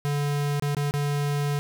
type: tone with dropouts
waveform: square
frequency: 144.5 Hz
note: D3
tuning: 28 cents flat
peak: -24 dBFS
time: 0.05-1.59 s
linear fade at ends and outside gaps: 0 ms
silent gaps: 0.597-0.623 / 0.748-0.768 / 0.91-0.939 s
effects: none